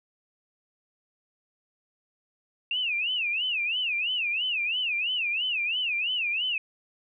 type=tone with vibrato; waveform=sine; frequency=2683 Hz; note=E7; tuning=30 cents sharp; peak=-25 dBFS; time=2.71-6.58 s; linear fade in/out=2 ms; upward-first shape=sine; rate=3 Hz; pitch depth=220 cents each way; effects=none